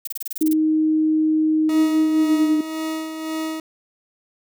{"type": "noise bursts", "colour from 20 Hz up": "violet", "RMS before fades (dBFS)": -28, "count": 10, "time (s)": [0.05, 0.533], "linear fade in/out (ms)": 5, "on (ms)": 24, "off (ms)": 27}
{"type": "tone with pitch glide", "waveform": "sine", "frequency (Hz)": [312.2, 307], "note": ["D#4", "D#4"], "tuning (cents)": [6, -23], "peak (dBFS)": -15, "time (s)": [0.41, 2.61], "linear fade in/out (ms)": 5, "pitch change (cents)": -29, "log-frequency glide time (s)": [2.18, 2.33]}
{"type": "tone with tremolo", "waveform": "40% pulse", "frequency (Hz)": 317.2, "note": "D#4", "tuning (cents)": 33, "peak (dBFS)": -22, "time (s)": [1.69, 3.6], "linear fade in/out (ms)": 2, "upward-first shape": "sine", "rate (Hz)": 1.9, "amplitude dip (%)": 50}
{"effects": []}